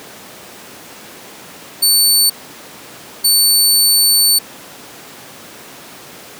20% pulse tone bursts at uneven times, 4500 Hz, C#8, 25 cents sharp, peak -3 dBFS, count 2, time 1.82-2.3 / 3.24-4.39 s, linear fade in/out 10 ms, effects pink hiss -35 dBFS RMS until 6.39 s + high-pass 200 Hz 12 dB/octave

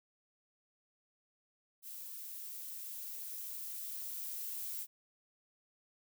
violet noise with level ramp, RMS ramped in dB -47 to -41 dBFS, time 1.82-4.87 s, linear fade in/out 50 ms, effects none

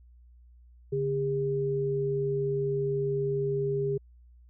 sine tone pair together, 142.62 / 403.7 Hz, C#3 / G#4, +50 / -49 cents, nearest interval octave + tritone, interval 1801 cents, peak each -31 / -27 dBFS, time 0.92-3.98 s, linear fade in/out 10 ms, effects added 60 Hz sine -52 dBFS peak until 4.49 s

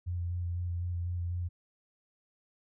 sine tone with vibrato, 87.5 Hz, F2, 4 cents sharp, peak -31 dBFS, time 0.06-1.49 s, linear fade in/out 20 ms, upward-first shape square, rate 4 Hz, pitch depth 17 cents each way, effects none

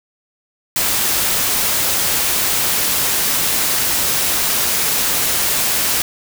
white noise, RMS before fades -17 dBFS, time 0.76-6.02 s, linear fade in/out 2 ms, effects none

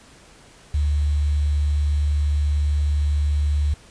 sine tone with quantisation, 73.42 Hz, D2, in tune, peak -17 dBFS, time 0.74-3.74 s, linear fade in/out 5 ms, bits 7, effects pink hiss -49 dBFS RMS until 3.9 s + resampled to 22050 Hz

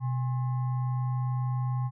sine tone with frequency modulation, 126.4 Hz, B2, 41 cents sharp, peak -26 dBFS, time 0-1.91 s, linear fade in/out 50 ms, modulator 942 Hz, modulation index 0.3, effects none

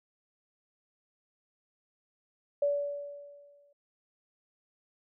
sine tone with exponential decay, 574 Hz, D5, 40 cents flat, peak -23 dBFS, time 2.62-3.73 s, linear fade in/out 5 ms, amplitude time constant 240 ms, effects none

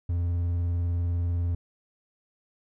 triangle tone with vibrato, 86.4 Hz, F2, 18 cents flat, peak -22 dBFS, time 0.09-1.55 s, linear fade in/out 5 ms, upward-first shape sine, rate 20 Hz, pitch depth 42 cents each way, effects none

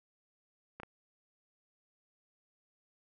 clicks, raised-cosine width 0.5 ms, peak -29 dBFS, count 2, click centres 0.8 / 0.833 s, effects none

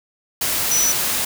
sine tone in noise, 5920 Hz, F#8, in tune, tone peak -16 dBFS, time 0.71-0.92 s, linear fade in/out 5 ms, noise white, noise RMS -21 dBFS, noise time 0.41-1.25 s, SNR +2 dB, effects none

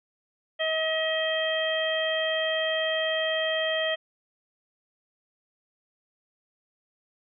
harmonic tone, 636 Hz, D#5, 38 cents sharp, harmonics 1 / 2 / 3 / 4 / 5, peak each -27 / -39 / -30 / -38 / -30 dBFS, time 0.59-3.96 s, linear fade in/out 20 ms, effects none

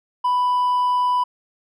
sine tone with hard clipping, 991 Hz, B5, 6 cents sharp, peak -17 dBFS, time 0.24-1.24 s, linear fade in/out 10 ms, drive 2 dB, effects none

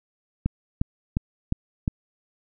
click train, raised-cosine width 5 ms, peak -10 dBFS, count 5, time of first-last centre 0.46-1.878 s, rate 2.82 Hz, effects none

